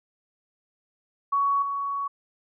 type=tone with level steps; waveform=sine; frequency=1120 Hz; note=C#6; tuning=18 cents sharp; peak=-20 / -26 dBFS; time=1.32-2.08 s; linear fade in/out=10 ms; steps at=1.62 s; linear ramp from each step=5 ms; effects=none